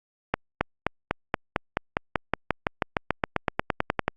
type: accelerating click train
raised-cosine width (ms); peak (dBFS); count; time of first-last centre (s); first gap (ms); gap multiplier
0.5; -6; 24; 0.34-4.08; 270; 0.95
effects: Opus 48 kbps